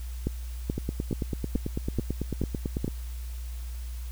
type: two click trains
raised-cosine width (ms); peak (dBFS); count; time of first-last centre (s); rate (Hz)
3; -14 / -16; 7 / 20; 0.27-2.845 / 0.78-2.879; 2.33 / 9.05
effects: added 60 Hz sine -33 dBFS peak until 4.11 s + white hiss -51 dBFS RMS until 4.11 s